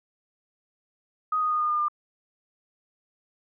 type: tone with pitch steps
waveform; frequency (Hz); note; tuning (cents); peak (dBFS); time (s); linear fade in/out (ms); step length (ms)
sine; 1250 / 1239.9 / 1229.9 / 1220 / 1210.2 / 1200.5; D#6 / D#6 / D#6 / D#6 / D#6 / D6; +8 / -6 / -20 / -34 / -48 / +38; -22; 1.32-1.884; 5; 94
effects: none